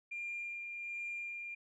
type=tone with tremolo; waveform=sine; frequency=2397 Hz; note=D7; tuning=35 cents sharp; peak=-37 dBFS; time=0.11-1.55 s; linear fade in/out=10 ms; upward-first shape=sine; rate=1.3 Hz; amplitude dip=35%; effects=tanh soft clip ceiling -34 dBFS